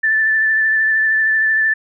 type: tone with vibrato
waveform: sine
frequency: 1760 Hz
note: A6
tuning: in tune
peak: -12 dBFS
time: 0.03-1.74 s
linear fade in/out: 10 ms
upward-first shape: sine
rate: 13 Hz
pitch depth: 18 cents each way
effects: none